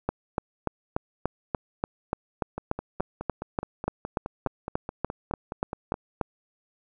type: two click trains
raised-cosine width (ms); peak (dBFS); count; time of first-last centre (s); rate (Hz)
1; -11 / -18; 22 / 17; 0.09-6.212 / 2.58-5.941; 3.43 / 4.76
effects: none